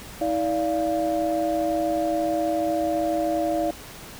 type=tone cluster; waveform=sine; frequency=320.3 / 582 / 694 Hz; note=E4 / D5 / F5; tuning=-50 / -16 / -11 cents; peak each=-25 dBFS; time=0.21-3.71 s; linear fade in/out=5 ms; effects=tanh soft clip ceiling -13 dBFS + pink hiss -41 dBFS RMS until 4.19 s